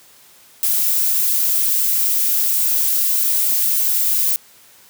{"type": "noise", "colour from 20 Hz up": "violet", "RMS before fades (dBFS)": -17, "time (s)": [0.63, 4.36], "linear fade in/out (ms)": 0, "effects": ["white hiss -48 dBFS RMS until 4.89 s", "high-pass 60 Hz 12 dB/octave"]}